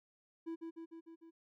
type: tone with echo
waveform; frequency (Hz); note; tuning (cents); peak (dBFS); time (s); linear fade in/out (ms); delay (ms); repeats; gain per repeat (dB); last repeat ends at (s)
triangle; 329.6; E4; 0; -37; 0.46-0.56; 20; 150; 5; -3; 1.31
effects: none